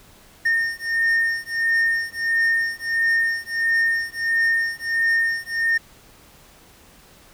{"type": "beating tone pair", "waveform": "triangle", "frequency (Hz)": [1828, 1829.5], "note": ["A#6", "A#6"], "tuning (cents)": [-34, -33], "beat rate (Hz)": 1.5, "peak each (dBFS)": -20, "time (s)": [0.45, 5.78], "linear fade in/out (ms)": 10, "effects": ["pink hiss -50 dBFS RMS until 7.33 s"]}